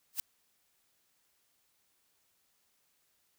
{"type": "noise with exponential growth", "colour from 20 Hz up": "blue", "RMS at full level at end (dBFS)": -29, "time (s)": [0.13, 0.2], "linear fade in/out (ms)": 0, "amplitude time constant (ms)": 15, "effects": ["white hiss -74 dBFS RMS until 3.38 s"]}